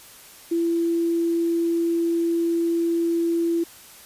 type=tone with quantisation; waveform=sine; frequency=336.5 Hz; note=E4; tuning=36 cents sharp; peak=-19 dBFS; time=0.51-3.64 s; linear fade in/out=10 ms; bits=8; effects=white hiss -46 dBFS RMS until 4.05 s + resampled to 32000 Hz